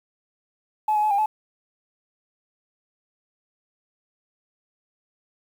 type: tone with pitch steps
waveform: sine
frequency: 857 / 842 / 855 / 802 / 860 Hz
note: A5 / G#5 / A5 / G5 / A5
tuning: -46 / +24 / -50 / +39 / -40 cents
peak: -17 dBFS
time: 0.88-1.26 s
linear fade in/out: 5 ms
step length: 76 ms
effects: tanh soft clip ceiling -14 dBFS + 8-bit